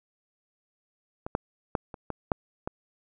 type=clicks; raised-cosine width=1 ms; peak=-20 / -11 / -11 / -25 / -18 / -9 / -17 dBFS; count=7; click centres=1.265 / 1.351 / 1.752 / 1.942 / 2.103 / 2.318 / 2.675 s; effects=none